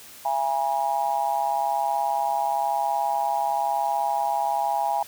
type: tone with amplitude modulation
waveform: sine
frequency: 820 Hz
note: G#5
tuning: 22 cents flat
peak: -17 dBFS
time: 0.25-5.03 s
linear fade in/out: 5 ms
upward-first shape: sine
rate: 141 Hz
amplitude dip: 100%
effects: white hiss -45 dBFS RMS until 5.07 s + high-pass 60 Hz 12 dB/octave